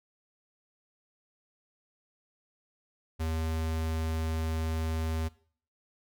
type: tone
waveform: square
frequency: 80.3 Hz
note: E2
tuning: 45 cents flat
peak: -30 dBFS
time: 3.19-5.29 s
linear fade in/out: 20 ms
effects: noise-tail reverb RT60 0.5 s tail -20 dB re dry